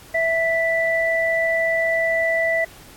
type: tone pair together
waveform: sine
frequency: 659.2 / 1975.5 Hz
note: E5 / B6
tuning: 0 / 0 cents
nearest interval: octave + perfect fifth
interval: 1900 cents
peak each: -20 dBFS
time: 0.14-2.65 s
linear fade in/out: 10 ms
effects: pink hiss -45 dBFS RMS until 2.96 s + AAC 64 kbps